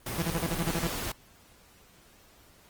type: noise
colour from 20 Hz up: pink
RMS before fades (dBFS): -34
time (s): 0.06-1.12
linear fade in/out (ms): 5
type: tone bursts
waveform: sawtooth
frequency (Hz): 166.9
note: E3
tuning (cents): +22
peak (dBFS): -23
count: 9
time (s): 0.18-0.872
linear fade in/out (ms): 5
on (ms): 44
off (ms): 37
effects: pink hiss -58 dBFS RMS until 2.69 s + Opus 24 kbps